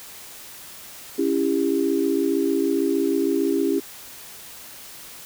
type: chord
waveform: sine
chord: C# diminished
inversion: none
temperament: just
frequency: 277.2 / 332.6 / 399.1 Hz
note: C#4 / E4 / G4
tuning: 0 / +16 / +31 cents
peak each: -23 dBFS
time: 1.18-3.8 s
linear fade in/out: 10 ms
effects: white hiss -41 dBFS RMS until 5.25 s